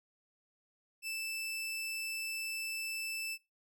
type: tone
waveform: sawtooth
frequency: 2642 Hz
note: E7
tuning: 3 cents sharp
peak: -34 dBFS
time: 1.02-3.38 s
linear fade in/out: 50 ms
effects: noise-tail reverb RT60 0.2 s tail -17 dB re dry